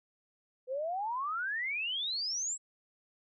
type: exponential sweep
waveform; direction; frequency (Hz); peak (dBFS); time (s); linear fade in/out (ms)
sine; up; 493.9 to 7902; -32; 0.67-2.58; 50
effects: none